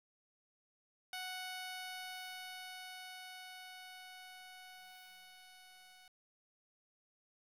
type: tone with level ramp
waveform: 10% pulse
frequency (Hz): 740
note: F#5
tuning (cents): 0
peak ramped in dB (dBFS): -33 to -50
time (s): 1.13-6.08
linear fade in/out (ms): 2
effects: resampled to 32000 Hz + 11-bit